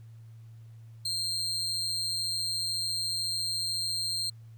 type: tone with amplitude modulation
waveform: 35% pulse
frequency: 4186 Hz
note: C8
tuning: in tune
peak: -25 dBFS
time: 1.05-4.3 s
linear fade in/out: 5 ms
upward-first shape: sine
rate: 174 Hz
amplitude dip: 60%
effects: added 113 Hz sine -46 dBFS peak until 4.57 s + pink hiss -69 dBFS RMS until 4.57 s